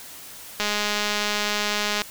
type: click train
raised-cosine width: 0.2 ms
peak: -7 dBFS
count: 296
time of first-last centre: 0.6-2.018 s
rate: 208 Hz
effects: white hiss -41 dBFS RMS until 2.1 s